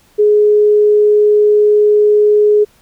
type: tone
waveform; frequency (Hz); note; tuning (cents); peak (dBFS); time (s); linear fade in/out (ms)
sine; 419.1; G#4; +16; -6; 0.18-2.65; 20
effects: pink hiss -51 dBFS RMS until 2.81 s